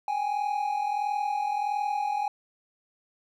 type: tone pair together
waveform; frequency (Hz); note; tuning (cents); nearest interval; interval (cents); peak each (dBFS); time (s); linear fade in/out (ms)
triangle; 789 / 830.5; G5 / G#5; +11 / 0; minor second; 89; -30 / -25; 0.08-2.28; 2
effects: none